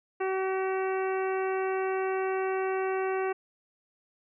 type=harmonic tone with a mistuned harmonic; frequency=380 Hz; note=F#4; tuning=46 cents sharp; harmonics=1 / 2 / 3 / 4 / 5 / 6 / 7; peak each=-28 / -34 / -38 / -40 / -42 / -44 / -45 dBFS; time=0.2-3.33 s; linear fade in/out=10 ms; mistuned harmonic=7; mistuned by=+29 cents; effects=none